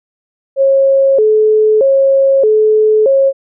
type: tone with vibrato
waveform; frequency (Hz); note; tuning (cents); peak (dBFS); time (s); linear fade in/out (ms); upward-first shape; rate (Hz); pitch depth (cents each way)
sine; 483.9; B4; -35; -6; 0.56-3.33; 50; square; 0.8; 200
effects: none